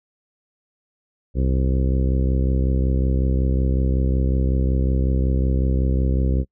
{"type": "harmonic tone", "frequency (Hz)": 65.41, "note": "C2", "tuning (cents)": 0, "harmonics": [1, 2, 3, 4, 5, 6, 7, 8], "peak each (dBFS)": [-18, -24, -28, -30, -32, -34, -35, -36], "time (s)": [1.34, 6.45], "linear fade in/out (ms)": 50, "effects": ["noise-tail reverb RT60 0.1 s tail -25 dB re dry"]}